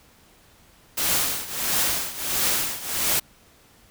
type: noise with tremolo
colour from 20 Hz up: white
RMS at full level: -21 dBFS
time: 0.97-3.2 s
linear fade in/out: 10 ms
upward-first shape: triangle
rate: 1.5 Hz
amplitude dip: 85%
effects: pink hiss -55 dBFS RMS until 3.9 s